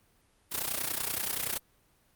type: noise with amplitude modulation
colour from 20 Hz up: white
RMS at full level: -29 dBFS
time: 0.51-1.59 s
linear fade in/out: 20 ms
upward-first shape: sine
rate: 30.5 Hz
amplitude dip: 80%
effects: pink hiss -67 dBFS RMS until 2.15 s + Opus 32 kbps